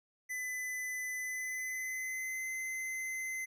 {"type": "tone with pitch glide", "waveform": "square", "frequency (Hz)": [2008, 2055], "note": ["B6", "C7"], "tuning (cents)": [28, -32], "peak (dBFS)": -37, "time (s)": [0.29, 3.46], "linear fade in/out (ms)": 20, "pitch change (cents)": 40, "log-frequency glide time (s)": [1.17, 2.49], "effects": []}